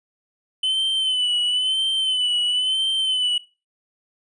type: tone with vibrato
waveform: triangle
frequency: 3029 Hz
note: F#7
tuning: 40 cents sharp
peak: -17 dBFS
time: 0.63-3.38 s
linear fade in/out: 5 ms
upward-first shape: sine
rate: 0.99 Hz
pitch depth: 56 cents each way
effects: noise-tail reverb RT60 0.3 s tail -18 dB re dry + resampled to 24000 Hz